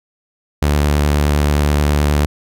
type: tone with vibrato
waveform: sawtooth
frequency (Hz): 73.42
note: D2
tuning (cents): 0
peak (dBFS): -8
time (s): 0.62-2.26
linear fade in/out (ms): 5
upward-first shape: sine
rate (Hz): 9.5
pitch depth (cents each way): 14
effects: none